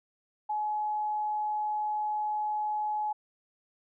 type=tone; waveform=sine; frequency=847 Hz; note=G#5; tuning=34 cents sharp; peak=-28 dBFS; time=0.49-3.13 s; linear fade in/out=10 ms; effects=none